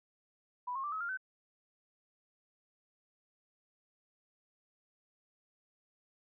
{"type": "tone with pitch steps", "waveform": "sine", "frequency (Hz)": [987.8, 1077.2, 1174.7, 1281, 1397, 1523.4], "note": ["B5", "C#6", "D6", "E6", "F6", "G6"], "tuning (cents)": [0, -50, 0, -50, 0, -50], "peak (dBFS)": -35, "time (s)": [0.67, 1.174], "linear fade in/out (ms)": 10, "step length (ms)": 84, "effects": []}